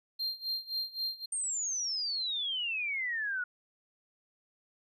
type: tone with tremolo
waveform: triangle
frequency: 4186 Hz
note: C8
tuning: in tune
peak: -29 dBFS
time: 0.19-1.26 s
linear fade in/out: 10 ms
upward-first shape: sine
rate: 3.8 Hz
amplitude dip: 90%
type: exponential sweep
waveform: sine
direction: down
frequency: 8880 to 1435 Hz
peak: -31 dBFS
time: 1.32-3.44 s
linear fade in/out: 5 ms
effects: none